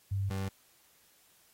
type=tone pair in turn; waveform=sine / 30% pulse; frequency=98 / 96.65 Hz; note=G2 / G2; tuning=0 / -24 cents; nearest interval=unison; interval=24 cents; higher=first; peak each=-29 / -30 dBFS; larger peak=first; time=0.11-0.3 / 0.3-0.49 s; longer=neither; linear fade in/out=10 ms; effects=white hiss -65 dBFS RMS until 1.53 s + AAC 48 kbps